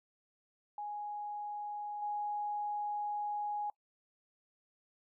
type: tone with level steps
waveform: sine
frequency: 830.6 Hz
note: G#5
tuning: in tune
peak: -38 / -34 dBFS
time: 0.78-3.7 s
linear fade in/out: 2 ms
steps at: 2.02 s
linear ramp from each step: 5 ms
effects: noise-tail reverb RT60 0.1 s tail -24 dB re dry